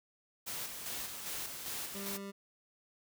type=noise with tremolo; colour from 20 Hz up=white; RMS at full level=-40 dBFS; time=0.46-2.18 s; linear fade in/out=20 ms; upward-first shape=square; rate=2.5 Hz; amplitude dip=40%
type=tone; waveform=25% pulse; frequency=198.2 Hz; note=G3; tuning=19 cents sharp; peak=-38 dBFS; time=1.94-2.32 s; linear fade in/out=20 ms
effects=none